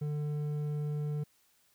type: tone with hard clipping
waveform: sine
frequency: 148.5 Hz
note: D3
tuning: 20 cents sharp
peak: -33 dBFS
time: 0.01-1.24 s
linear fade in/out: 10 ms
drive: 6 dB
effects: white hiss -69 dBFS RMS until 1.74 s